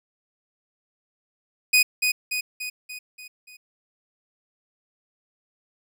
sawtooth tone with echo, 2489 Hz, D#7, in tune, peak -11 dBFS, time 1.73-1.83 s, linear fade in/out 10 ms, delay 290 ms, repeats 6, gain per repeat -5 dB, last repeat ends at 3.57 s, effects none

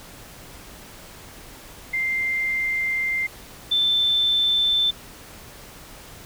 sine tone pair in turn, 2093 / 3540 Hz, C7 / A7, 0 / +10 cents, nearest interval major sixth, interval 910 cents, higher second, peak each -21 / -17 dBFS, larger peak second, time 1.93-3.27 / 3.71-4.91 s, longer first, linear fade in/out 10 ms, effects pink hiss -43 dBFS RMS until 6.25 s

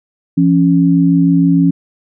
sine tone pair together, 170.5 / 277 Hz, F3 / C#4, -41 / -1 cents, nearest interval minor sixth, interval 840 cents, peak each -10 dBFS, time 0.37-1.71 s, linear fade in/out 10 ms, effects none

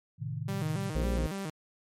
sine chord, A diminished, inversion none, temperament equal, 110 / 130.81 / 155.56 Hz, A2 / C3 / Eb3, 0 / 0 / 0 cents, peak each -37 dBFS, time 0.18-0.95 s, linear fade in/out 50 ms
sawtooth tone with vibrato, 174.61 Hz, F3, in tune, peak -30 dBFS, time 0.48-1.5 s, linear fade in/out 5 ms, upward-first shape square, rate 3.6 Hz, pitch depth 200 cents each way
harmonic tone, 58.6 Hz, A#1, 10 cents sharp, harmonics 1 / 2 / 3 / 4 / 5 / 6 / 7 / 8 / 9, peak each -28 / -41 / -42 / -38 / -44 / -48 / -42 / -47 / -38 dBFS, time 0.95-1.27 s, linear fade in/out 5 ms
effects MP3 64 kbps

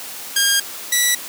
10% pulse tone pair in turn, 1616 / 1955.2 Hz, G#6 / B6, -48 / -18 cents, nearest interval minor third, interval 330 cents, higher second, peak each -5 dBFS, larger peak neither, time 0.36-0.6 / 0.92-1.15 s, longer first, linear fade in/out 5 ms, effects white hiss -32 dBFS RMS until 1.28 s + high-pass 200 Hz 12 dB/octave

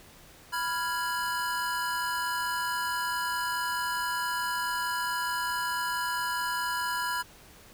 square chord, F diminished, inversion second, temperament equal, 987.8 / 1396.9 / 1661.2 Hz, Cb6 / F6 / Ab6, 0 / 0 / 0 cents, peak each -32 / -35 / -35 dBFS, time 0.52-7.23 s, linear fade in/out 20 ms, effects pink hiss -53 dBFS RMS until 7.73 s

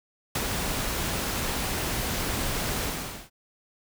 pink noise with ADSR envelope, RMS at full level -26 dBFS, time 0.35-3.3 s, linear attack 5 ms, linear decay 49 ms, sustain -3 dB, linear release 470 ms, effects none

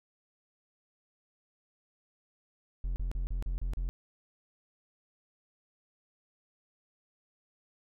triangle tone bursts, 43.65 Hz, F1, in tune, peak -28 dBFS, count 7, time 2.84-3.89 s, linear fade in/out 0 ms, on 120 ms, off 35 ms, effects none

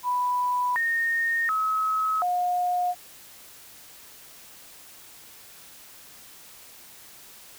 sine tone with pitch steps, 989 / 1842 / 1283 / 717 Hz, B5 / A#6 / E6 / F5, +2 / -21 / -47 / +45 cents, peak -22 dBFS, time 0.03-2.95 s, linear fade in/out 50 ms, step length 730 ms, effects white hiss -48 dBFS RMS until 7.58 s

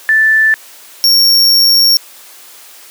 sine / 45% pulse tone pair in turn, 1760 / 5519 Hz, A6 / F8, 0 / -21 cents, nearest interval octave + minor sixth, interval 1979 cents, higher second, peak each -6 dBFS, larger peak neither, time 0.09-0.54 / 1.04-1.97 s, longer second, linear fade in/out 0 ms, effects white hiss -37 dBFS RMS until 2.9 s + high-pass 400 Hz 12 dB/octave

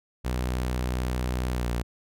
sawtooth tone with pitch glide, 62.3 to 59.59 Hz, B1 to A#1, +16 to +39 cents, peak -22 dBFS, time 0.24-1.83 s, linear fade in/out 20 ms, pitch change -77 cents, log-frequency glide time 1.52-1.69 s, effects none

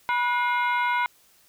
harmonic tone with a mistuned harmonic, 487.2 Hz, B4, 24 cents flat, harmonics 2 / 3 / 4 / 5 / 6 / 7 / 8, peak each -23 / -28 / -29 / -39 / -43 / -43 / -44 dBFS, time 0.09-1.06 s, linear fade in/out 0 ms, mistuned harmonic 4, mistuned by +150 cents, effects white hiss -59 dBFS RMS until 1.48 s

